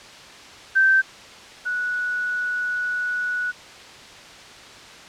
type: tone pair in turn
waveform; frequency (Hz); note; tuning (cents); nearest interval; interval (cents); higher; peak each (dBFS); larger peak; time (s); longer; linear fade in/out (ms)
sine; 1555 / 1471.5; G6 / F#6; -14 / -10; minor second; 96; first; -13 / -22; first; 0.75-1.02 / 1.65-3.52; second; 20
effects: white hiss -42 dBFS RMS until 5.08 s + low-pass 5000 Hz 12 dB/octave